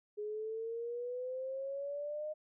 sine exponential sweep, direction up, 415.3 to 617 Hz, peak -37 dBFS, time 0.17-2.34 s, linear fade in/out 20 ms, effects none

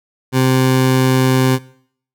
20% pulse tone, 130 Hz, C3, 11 cents flat, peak -6 dBFS, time 0.32-1.59 s, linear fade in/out 50 ms, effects noise-tail reverb RT60 0.6 s tail -20 dB re dry

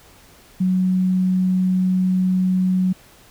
sine tone, 185 Hz, F#3, in tune, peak -15 dBFS, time 0.6-2.93 s, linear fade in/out 10 ms, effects pink hiss -49 dBFS RMS until 3.3 s

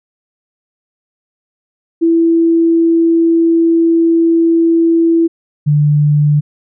sine tone pair in turn, 331.9 / 147.84 Hz, E4 / D3, +12 / +12 cents, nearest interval octave + major second, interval 1400 cents, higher first, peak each -7 dBFS, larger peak neither, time 2.01-5.28 / 5.66-6.41 s, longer first, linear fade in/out 20 ms, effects none

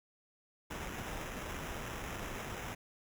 pink noise with sample-and-hold, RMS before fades -42 dBFS, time 0.7-2.75 s, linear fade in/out 10 ms, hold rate 4410 Hz, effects none

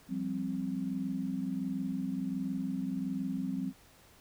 sine chord, F suspended second, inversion none, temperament equal, 174.61 / 196 / 261.6 Hz, F3 / G3 / C4, 0 / 0 / 0 cents, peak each -39 / -36 / -35 dBFS, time 0.08-3.73 s, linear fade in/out 50 ms, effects pink hiss -60 dBFS RMS until 4.2 s

